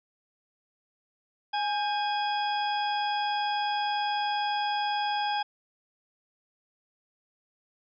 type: harmonic tone with a mistuned harmonic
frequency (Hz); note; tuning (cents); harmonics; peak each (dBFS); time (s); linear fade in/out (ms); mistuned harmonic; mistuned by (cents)
830.6; G#5; 0; 1 / 2 / 3 / 4 / 6; -27 / -36 / -41 / -36 / -40; 1.53-5.43; 10; 2; -73
effects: none